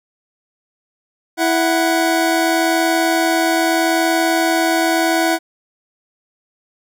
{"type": "tone pair together", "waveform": "25% pulse", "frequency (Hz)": [329.6, 740], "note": ["E4", "F#5"], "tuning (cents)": [0, 0], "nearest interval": "octave + major second", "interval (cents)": 1400, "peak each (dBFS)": [-12, -14], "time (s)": [1.37, 5.39], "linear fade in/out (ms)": 50, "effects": []}